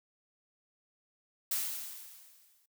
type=noise with exponential decay; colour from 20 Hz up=blue; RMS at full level=-31 dBFS; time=1.51-2.66 s; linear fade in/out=5 ms; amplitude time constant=250 ms; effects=noise-tail reverb RT60 0.1 s tail -22 dB re dry